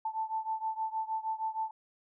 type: beating tone pair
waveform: sine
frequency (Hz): 880 / 886.4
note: A5 / A5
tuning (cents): 0 / +13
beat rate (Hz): 6.4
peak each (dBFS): -34 / -36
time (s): 0.05-1.71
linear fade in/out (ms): 5
effects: none